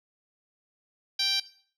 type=tone with band-pass filter; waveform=10% pulse; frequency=784 Hz; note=G5; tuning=in tune; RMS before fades=-27 dBFS; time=1.19-1.4 s; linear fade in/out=5 ms; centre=4500 Hz; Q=2.9; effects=noise-tail reverb RT60 0.5 s tail -17 dB re dry